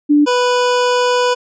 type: tone pair in turn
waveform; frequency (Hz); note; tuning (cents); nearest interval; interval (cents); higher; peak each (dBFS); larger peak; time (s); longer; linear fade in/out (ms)
sine / 25% pulse; 293.7 / 493.9; D4 / B4; 0 / 0; major sixth; 900; second; -7 / -8; first; 0.09-0.26 / 0.26-1.35; second; 20
effects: resampled to 16000 Hz